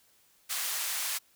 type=band-pass noise; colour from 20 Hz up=white; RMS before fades=-33 dBFS; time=0.49-1.19 s; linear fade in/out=20 ms; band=990 to 16000 Hz; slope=12 dB/octave; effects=white hiss -65 dBFS RMS until 1.35 s